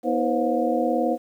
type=tone cluster; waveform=sine; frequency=243.2 / 318.6 / 496.4 / 535 / 714 Hz; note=B3 / D#4 / B4 / C5 / F5; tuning=-26 / +41 / +9 / +38 / +38 cents; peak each=-26 dBFS; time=0.03-1.18 s; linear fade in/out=50 ms; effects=9-bit